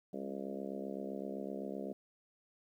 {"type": "harmonic tone with a mistuned harmonic", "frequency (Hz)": 67.8, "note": "C#2", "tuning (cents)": -38, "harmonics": [3, 4, 5, 6, 7, 8, 9, 10], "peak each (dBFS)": [-44, -46, -48, -46, -49, -49, -48, -54], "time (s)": [0.13, 1.93], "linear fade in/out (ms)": 5, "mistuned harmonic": 3, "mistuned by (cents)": -32, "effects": ["12-bit"]}